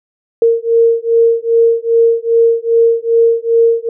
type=beating tone pair; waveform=sine; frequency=459.7 / 462.2 Hz; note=A#4 / A#4; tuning=-24 / -15 cents; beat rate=2.5 Hz; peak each=-11 dBFS; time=0.42-3.89 s; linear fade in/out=2 ms; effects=none